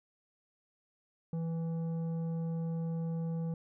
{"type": "tone with tanh clipping", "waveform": "sine", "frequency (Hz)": 164.81, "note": "E3", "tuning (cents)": 0, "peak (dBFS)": -34, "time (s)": [1.33, 3.54], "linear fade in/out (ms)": 2, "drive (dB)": 9, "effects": []}